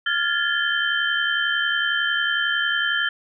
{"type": "tone cluster", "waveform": "sine", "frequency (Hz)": [1401, 1677, 1748, 3112], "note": ["F6", "G#6", "A6", "G7"], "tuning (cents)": [5, 16, -12, -13], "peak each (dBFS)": -25, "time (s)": [0.06, 3.09], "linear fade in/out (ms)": 5, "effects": []}